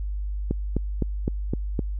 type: click train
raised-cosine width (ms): 3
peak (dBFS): -11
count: 6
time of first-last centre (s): 0.51-1.792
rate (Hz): 3.9
effects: added 50 Hz sine -26 dBFS peak until 1.99 s